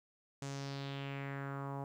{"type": "tone with low-pass filter sweep", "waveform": "sawtooth", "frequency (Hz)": 138.59, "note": "C#3", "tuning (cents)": 0, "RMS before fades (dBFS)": -42, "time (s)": [0.42, 1.84], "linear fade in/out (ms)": 2, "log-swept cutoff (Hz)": [7500, 860], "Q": 2.9, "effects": ["12-bit"]}